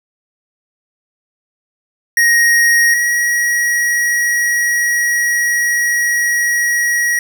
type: tone pair in turn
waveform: square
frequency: 1876 / 1906.6 Hz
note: A#6 / A#6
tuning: +11 / +39 cents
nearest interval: unison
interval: 28 cents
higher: second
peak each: -9 / -13 dBFS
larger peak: first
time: 2.17-2.94 / 2.94-7.19 s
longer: second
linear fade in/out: 2 ms
effects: none